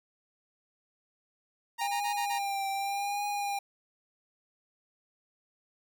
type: tone bursts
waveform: sawtooth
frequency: 932.3 Hz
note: A#5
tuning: in tune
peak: -29 dBFS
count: 5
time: 1.78-2.392 s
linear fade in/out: 20 ms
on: 100 ms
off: 28 ms
type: tone with vibrato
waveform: square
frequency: 802 Hz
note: G5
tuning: 39 cents sharp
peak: -31 dBFS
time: 1.81-3.59 s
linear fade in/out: 5 ms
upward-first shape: triangle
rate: 0.86 Hz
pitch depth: 44 cents each way
effects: 11-bit